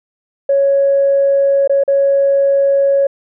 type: tone with dropouts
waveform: sine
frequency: 554.4 Hz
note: C#5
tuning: in tune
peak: -8 dBFS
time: 0.49-3.07 s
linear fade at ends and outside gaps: 5 ms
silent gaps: 1.676-1.695 / 1.837-1.878 s
effects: tanh soft clip ceiling -4 dBFS